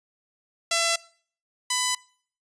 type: tone pair in turn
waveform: 5% pulse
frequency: 672 / 999.6 Hz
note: E5 / B5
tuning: +33 / +21 cents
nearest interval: perfect fifth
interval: 688 cents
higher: second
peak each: -10 dBFS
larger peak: neither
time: 0.71-0.96 / 1.7-1.95 s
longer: neither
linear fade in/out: 5 ms
effects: noise-tail reverb RT60 0.5 s tail -22 dB re dry + resampled to 22050 Hz